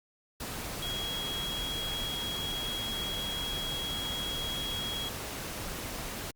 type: tone in noise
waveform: sine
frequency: 3300 Hz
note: G#7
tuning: 12 cents flat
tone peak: -34 dBFS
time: 0.82-5.09 s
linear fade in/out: 5 ms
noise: pink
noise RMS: -38 dBFS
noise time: 0.4-6.31 s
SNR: +1 dB
effects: Opus 48 kbps